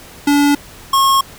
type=tone pair in turn; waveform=square; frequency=287.6 / 1085.8 Hz; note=D4 / C#6; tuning=-36 / -36 cents; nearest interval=octave + major seventh; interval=2300 cents; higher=second; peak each=-10 dBFS; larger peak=neither; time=0.27-0.55 / 0.93-1.21 s; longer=neither; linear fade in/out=5 ms; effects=pink hiss -38 dBFS RMS until 1.38 s